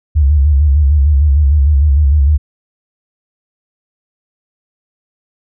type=tone with vibrato; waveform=sine; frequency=72 Hz; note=D2; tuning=34 cents flat; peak=-6 dBFS; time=0.15-2.38 s; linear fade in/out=20 ms; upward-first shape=square; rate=6.6 Hz; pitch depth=90 cents each way; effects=none